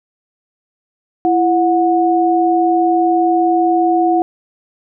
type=tone pair together; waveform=sine; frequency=335.4 / 730.2 Hz; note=E4 / F#5; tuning=+30 / -23 cents; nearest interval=octave + minor second; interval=1347 cents; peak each=-13 dBFS; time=1.25-4.22 s; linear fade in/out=0 ms; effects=none